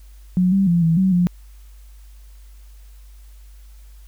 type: tone with pitch steps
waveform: sine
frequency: 182.1 / 194.7 / 171.6 / 163.7 / 189 / 176.8 Hz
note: F#3 / G3 / F3 / E3 / F#3 / F3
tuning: -27 / -12 / -30 / -12 / +37 / +22 cents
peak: -13 dBFS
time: 0.37-1.27 s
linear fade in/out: 0 ms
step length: 150 ms
effects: added 50 Hz sine -40 dBFS peak until 4.07 s + white hiss -57 dBFS RMS until 4.07 s